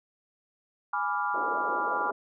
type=chord; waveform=sine; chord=G# diminished seventh; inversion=none; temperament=equal; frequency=830.6 / 987.8 / 1174.7 / 1396.9 Hz; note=G#5 / B5 / D6 / F6; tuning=0 / 0 / 0 / 0 cents; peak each=-32 dBFS; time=0.93-2.11 s; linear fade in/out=5 ms
type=band-pass noise; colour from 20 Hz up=pink; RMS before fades=-37 dBFS; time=1.34-2.12 s; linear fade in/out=2 ms; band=370 to 650 Hz; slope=24 dB/octave
effects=none